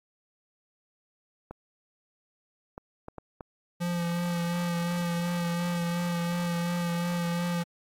clicks, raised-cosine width 1 ms, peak -25 dBFS, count 5, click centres 1.51 / 2.779 / 3.084 / 3.183 / 3.408 s
square tone with vibrato, 172.8 Hz, F3, 18 cents flat, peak -28 dBFS, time 3.8-7.64 s, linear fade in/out 20 ms, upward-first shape sine, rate 2.8 Hz, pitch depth 20 cents each way
effects AAC 48 kbps

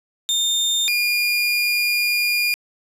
30% pulse tone pair in turn, 3630 / 2423 Hz, A#7 / D#7, -47 / -47 cents, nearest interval perfect fifth, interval 700 cents, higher first, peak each -15 dBFS, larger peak neither, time 0.29-0.88 / 0.88-2.54 s, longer second, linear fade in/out 0 ms, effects resampled to 32000 Hz + 9-bit

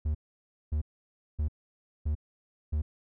triangle tone bursts, 75.6 Hz, D#2, 49 cents flat, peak -24 dBFS, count 5, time 0.05-2.82 s, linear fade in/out 10 ms, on 98 ms, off 570 ms, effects none

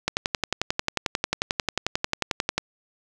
click train, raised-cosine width 0.2 ms, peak -5 dBFS, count 29, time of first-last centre 0.08-2.58 s, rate 11.2 Hz, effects none

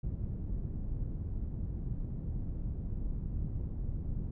pink low-pass noise, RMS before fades -36 dBFS, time 0.03-4.31 s, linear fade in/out 5 ms, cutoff 150 Hz, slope 12 dB/octave, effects none

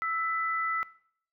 sine tone pair together, 1318.5 / 1995 Hz, E6 / B6, 0 / +17 cents, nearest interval perfect fifth, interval 717 cents, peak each -29 / -33 dBFS, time 0.02-0.83 s, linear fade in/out 0 ms, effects noise-tail reverb RT60 0.6 s tail -19 dB re dry

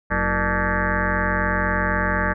sine tone with frequency modulation, 875 Hz, A5, 10 cents flat, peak -18 dBFS, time 0.1-2.34 s, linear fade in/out 20 ms, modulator 138 Hz, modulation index 7, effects none

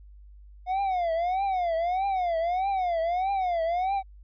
triangle tone with vibrato, 720 Hz, F#5, 47 cents flat, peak -22 dBFS, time 0.66-4.03 s, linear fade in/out 50 ms, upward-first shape triangle, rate 1.6 Hz, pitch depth 190 cents each way, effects added 50 Hz sine -46 dBFS peak until 4.23 s + resampled to 11025 Hz

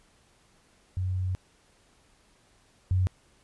sine tone pair in turn, 92.5 / 92.5 Hz, F#2 / F#2, 0 / 0 cents, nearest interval unison, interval 0 cents, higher neither, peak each -26 / -21 dBFS, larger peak second, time 0.97-1.35 / 2.91-3.07 s, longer first, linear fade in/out 0 ms, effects pink hiss -63 dBFS RMS until 3.43 s + resampled to 24000 Hz

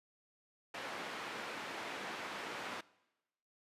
white band-pass noise, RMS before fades -44 dBFS, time 0.74-2.81 s, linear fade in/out 5 ms, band 210 to 2100 Hz, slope 12 dB/octave, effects noise-tail reverb RT60 1.0 s tail -22 dB re dry + resampled to 32000 Hz

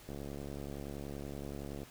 click train, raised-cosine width 2 ms, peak -30 dBFS, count 124, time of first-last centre 0.09-1.832 s, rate 70.6 Hz, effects pink hiss -56 dBFS RMS until 1.9 s

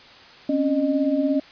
sine tone cluster, 262.1 / 279.1 / 613 Hz, C4 / C#4 / D#5, +3 / +12 / -26 cents, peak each -26 / -20 / -25 dBFS, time 0.49-1.4 s, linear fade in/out 5 ms, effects white hiss -46 dBFS RMS until 1.51 s + resampled to 11025 Hz

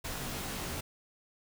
pink noise with comb filter, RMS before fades -38 dBFS, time 0.04-0.81 s, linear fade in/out 10 ms, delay 19 ms, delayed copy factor -0.95, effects none

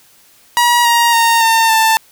sawtooth tone with pitch steps, 959 / 940.9 / 923.1 / 905.7 / 888.6 Hz, A#5 / A#5 / A#5 / A5 / A5, +49 / +16 / -17 / +50 / +17 cents, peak -5 dBFS, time 0.57-1.97 s, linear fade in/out 0 ms, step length 280 ms, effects white hiss -48 dBFS RMS until 2.11 s

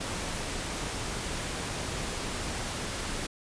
pink noise, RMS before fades -34 dBFS, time 0-3.27 s, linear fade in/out 10 ms, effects resampled to 22050 Hz

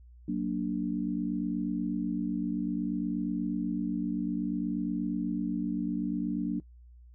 sine chord, Gb augmented, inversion none, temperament equal, 185 / 233.1 / 293.7 Hz, Gb3 / Bb3 / D4, 0 / 0 / 0 cents, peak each -33 / -33 / -32 dBFS, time 0.28-6.6 s, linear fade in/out 5 ms, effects noise-tail reverb RT60 0.1 s tail -22 dB re dry + added 60 Hz sine -50 dBFS peak until 7.14 s

